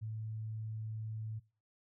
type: tone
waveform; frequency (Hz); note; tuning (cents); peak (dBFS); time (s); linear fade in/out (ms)
sine; 109.7; A2; -5; -38; 0.01-1.4; 20
effects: noise-tail reverb RT60 0.4 s tail -23 dB re dry